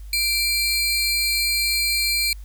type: tone pair together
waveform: sawtooth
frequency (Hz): 2349 / 4201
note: D7 / C8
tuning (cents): 0 / +6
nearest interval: minor seventh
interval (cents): 1006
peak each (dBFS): -19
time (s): 0.13-2.33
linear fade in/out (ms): 2
effects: added 50 Hz sine -34 dBFS peak until 2.44 s + white hiss -56 dBFS RMS until 2.44 s